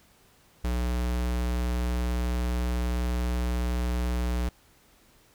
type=tone; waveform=square; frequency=60.7 Hz; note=B1; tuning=29 cents flat; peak=-26 dBFS; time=0.64-4.49 s; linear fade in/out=5 ms; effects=pink hiss -60 dBFS RMS until 5.34 s